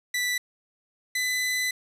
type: tone pair in turn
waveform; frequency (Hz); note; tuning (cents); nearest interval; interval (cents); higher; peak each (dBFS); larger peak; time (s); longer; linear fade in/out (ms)
sawtooth; 1975.5 / 2005; B6 / B6; 0 / +26; unison; 26; second; -21; neither; 0.14-0.38 / 1.15-1.71; second; 5
effects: resampled to 32000 Hz + 8-bit